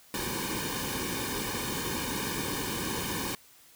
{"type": "noise with comb filter", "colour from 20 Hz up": "pink", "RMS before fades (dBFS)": -33, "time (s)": [0.14, 3.35], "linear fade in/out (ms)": 2, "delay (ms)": 1.5, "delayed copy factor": -0.95, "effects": ["white hiss -57 dBFS RMS until 3.75 s"]}